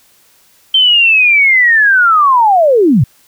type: linear sweep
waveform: sine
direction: down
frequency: 3131 to 102.5 Hz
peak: -5 dBFS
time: 0.74-3.04 s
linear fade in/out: 5 ms
effects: white hiss -49 dBFS RMS until 3.27 s